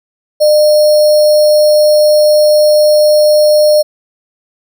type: tone with sample-and-hold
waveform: sine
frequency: 604 Hz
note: D5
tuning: 48 cents sharp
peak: -4 dBFS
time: 0.4-3.83 s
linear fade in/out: 20 ms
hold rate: 4900 Hz
effects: none